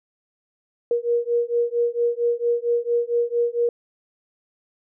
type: beating tone pair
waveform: sine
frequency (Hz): 472.2 / 476.6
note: A#4 / A#4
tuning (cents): +22 / +38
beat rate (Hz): 4.4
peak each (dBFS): -22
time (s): 0.91-3.69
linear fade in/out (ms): 2
effects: none